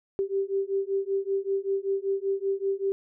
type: beating tone pair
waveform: sine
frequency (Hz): 389 / 394.2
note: G4 / G4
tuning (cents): -13 / +10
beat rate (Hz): 5.2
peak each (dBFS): -28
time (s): 0.19-2.92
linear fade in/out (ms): 0
effects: none